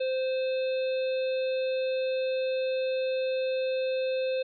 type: harmonic tone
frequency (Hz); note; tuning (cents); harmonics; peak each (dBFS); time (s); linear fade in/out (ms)
520; C5; -11; 1 / 3 / 5 / 7 / 8; -26 / -47 / -40 / -44 / -47; 0-4.43; 10
effects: none